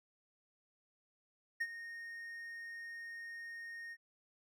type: tone with ADSR envelope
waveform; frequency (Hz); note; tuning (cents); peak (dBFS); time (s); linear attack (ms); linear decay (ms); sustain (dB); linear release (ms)
triangle; 1851; A#6; -13; -30; 1.6-3.97; 13; 50; -13; 49
effects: none